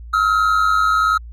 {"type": "tone pair together", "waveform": "triangle", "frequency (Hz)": [1284.1, 1385], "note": ["E6", "F6"], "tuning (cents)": [-46, -15], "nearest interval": "minor second", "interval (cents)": 131, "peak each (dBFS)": [-13, -16], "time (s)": [0.13, 1.18], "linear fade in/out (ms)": 10, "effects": ["added 58 Hz sine -32 dBFS peak until 1.32 s"]}